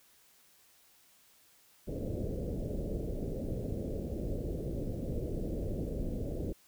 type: low-pass noise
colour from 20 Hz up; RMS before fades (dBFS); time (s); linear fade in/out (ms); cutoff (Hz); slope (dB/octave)
pink; -36; 1.87-6.53; 10; 580; 48
effects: white hiss -64 dBFS RMS until 6.67 s